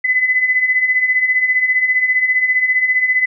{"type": "beating tone pair", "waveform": "sine", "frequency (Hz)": [2002, 2017], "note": ["B6", "B6"], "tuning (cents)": [23, 36], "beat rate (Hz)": 15, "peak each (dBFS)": [-19, -13], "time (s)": [0.04, 3.26], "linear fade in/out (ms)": 10, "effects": []}